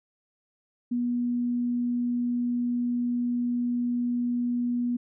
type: tone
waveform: sine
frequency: 242.4 Hz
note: B3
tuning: 32 cents flat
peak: -24 dBFS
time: 0.91-4.97 s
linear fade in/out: 10 ms
effects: none